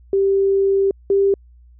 sine tone pair in turn, 391.7 / 394.9 Hz, G4 / G4, -1 / +13 cents, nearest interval unison, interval 14 cents, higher second, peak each -13 / -12 dBFS, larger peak second, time 0.13-0.91 / 1.1-1.34 s, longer first, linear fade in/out 2 ms, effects added 60 Hz sine -44 dBFS peak until 1.79 s

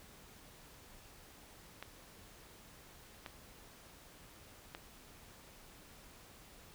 clicks, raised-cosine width 0.3 ms, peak -28 dBFS, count 3, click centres 1.826 / 3.262 / 4.749 s, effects pink hiss -58 dBFS RMS until 6.74 s

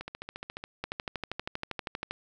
two click trains, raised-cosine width 0.3 ms, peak -22 / -17 dBFS, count 10 / 17, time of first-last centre 0.01-0.639 / 0.84-2.11 s, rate 14.3 / 12.6 Hz, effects none

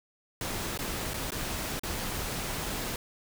pink noise with dropouts, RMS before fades -34 dBFS, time 0.41-2.96 s, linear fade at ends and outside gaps 2 ms, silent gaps 0.776-0.789 / 1.136-1.141 / 1.306-1.319 / 1.795-1.834 s, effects none

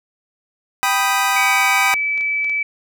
25% pulse chord, G augmented, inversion none, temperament equal, 784 / 987.8 / 1244.5 Hz, G5 / B5 / D#6, 0 / 0 / 0 cents, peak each -16 dBFS, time 0.83-1.94 s, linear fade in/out 0 ms
clicks, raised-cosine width 0.2 ms, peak -21 dBFS, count 7, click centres 1.357 / 1.433 / 1.929 / 2.177 / 2.21 / 2.445 / 2.497 s
sine tone with pitch glide, 2283 to 2304 Hz, D7 to D7, -50 to -34 cents, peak -17 dBFS, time 1.36-2.63 s, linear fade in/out 5 ms, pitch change +16 cents, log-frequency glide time 1.55-2.05 s
effects none

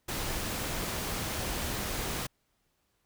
pink noise, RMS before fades -34 dBFS, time 0.08-2.27 s, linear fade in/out 10 ms, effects pink hiss -75 dBFS RMS until 3.05 s

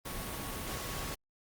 sine tone in noise, 1108.7 Hz, C#6, in tune, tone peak -48 dBFS, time 0.05-1.15 s, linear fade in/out 10 ms, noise pink, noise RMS -39 dBFS, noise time 0.05-1.15 s, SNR -12 dB, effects Opus 32 kbps

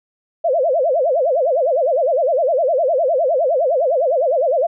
sine tone with vibrato, 587.3 Hz, D5, in tune, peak -13 dBFS, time 0.44-4.67 s, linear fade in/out 10 ms, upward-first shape sine, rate 9.8 Hz, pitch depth 280 cents each way, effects none

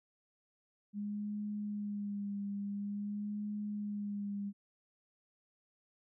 sine tone with vibrato, 204.7 Hz, G#3, 25 cents flat, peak -36 dBFS, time 0.93-4.53 s, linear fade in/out 50 ms, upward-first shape sine, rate 0.48 Hz, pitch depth 31 cents each way, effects none

